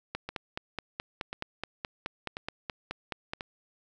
two click trains, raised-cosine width 0.3 ms, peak -20 / -17 dBFS, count 4 / 16, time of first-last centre 0.29-3.409 / 0.15-3.335 s, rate 0.962 / 4.71 Hz, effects none

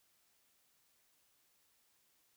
silence, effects white hiss -74 dBFS RMS until 2.36 s

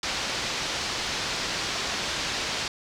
white low-pass noise, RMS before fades -30 dBFS, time 0.03-2.68 s, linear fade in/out 2 ms, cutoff 5600 Hz, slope 24 dB/octave, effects none

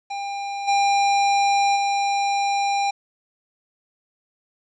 square tone with level steps, 800 Hz, G5, 35 cents sharp, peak -27 / -17 / -20 dBFS, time 0.1-2.91 s, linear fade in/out 10 ms, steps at 0.67 / 1.75 s, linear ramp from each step 20 ms, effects resampled to 16000 Hz + 9-bit

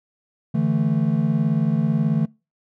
triangle chord, D suspended second, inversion none, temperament just, 146.83 / 165.19 / 220.2 Hz, D3 / E3 / A3, 0 / +4 / +2 cents, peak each -20 dBFS, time 0.54-2.26 s, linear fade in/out 10 ms, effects noise-tail reverb RT60 0.3 s tail -25 dB re dry

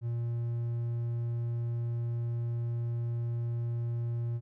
triangle tone, 117.9 Hz, A#2, 20 cents sharp, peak -28 dBFS, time 0.01-4.41 s, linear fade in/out 50 ms, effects none

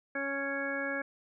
harmonic tone, 277.2 Hz, C#4, in tune, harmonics 1 / 2 / 3 / 4 / 5 / 6 / 8, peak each -39 / -37 / -47 / -47 / -42 / -35 / -42 dBFS, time 0.15-1.02 s, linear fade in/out 5 ms, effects none

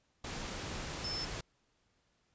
sine tone in noise, 5274 Hz, E8, in tune, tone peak -37 dBFS, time 1.04-1.25 s, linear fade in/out 5 ms, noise pink, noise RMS -41 dBFS, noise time 0.24-1.41 s, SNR +1 dB, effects pink hiss -75 dBFS RMS until 2.34 s + resampled to 16000 Hz

